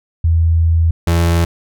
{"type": "tone pair in turn", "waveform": ["sine", "35% pulse"], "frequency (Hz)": [82.41, 84.58], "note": ["E2", "E2"], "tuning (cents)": [0, 45], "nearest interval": "unison", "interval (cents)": 45, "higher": "second", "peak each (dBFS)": -9, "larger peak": "neither", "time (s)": [[0.24, 0.91], [1.07, 1.45]], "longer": "first", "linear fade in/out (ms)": 5, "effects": []}